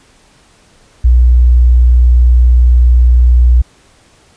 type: tone with tanh clipping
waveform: triangle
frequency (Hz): 60.8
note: B1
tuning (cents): -26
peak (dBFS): -3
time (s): 1.04-3.62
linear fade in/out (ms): 10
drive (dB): 4
effects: pink hiss -47 dBFS RMS until 4.36 s + resampled to 22050 Hz